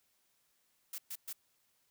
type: noise bursts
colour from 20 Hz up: blue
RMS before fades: -42 dBFS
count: 3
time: 0.93-1.329 s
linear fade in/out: 5 ms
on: 53 ms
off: 120 ms
effects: white hiss -75 dBFS RMS until 1.9 s